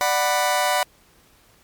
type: chord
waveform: sawtooth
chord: B minor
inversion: first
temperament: just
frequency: 592.7 / 740.8 / 987.8 Hz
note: D5 / F#5 / B5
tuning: +16 / +2 / 0 cents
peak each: -20 / -18 / -19 dBFS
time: 0.01-0.83 s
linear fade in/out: 0 ms
effects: pink hiss -56 dBFS RMS until 1.63 s + MP3 96 kbps